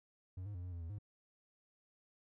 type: tone with pitch steps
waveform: triangle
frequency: 92.2 / 103 / 88.5 / 90.4 / 85.6 / 82.5 / 103.5 Hz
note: F#2 / G#2 / F2 / F#2 / F2 / E2 / G#2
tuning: -6 / -14 / +23 / -40 / -34 / +2 / -5 cents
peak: -40 dBFS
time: 0.37-0.986 s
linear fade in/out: 5 ms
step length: 88 ms
effects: none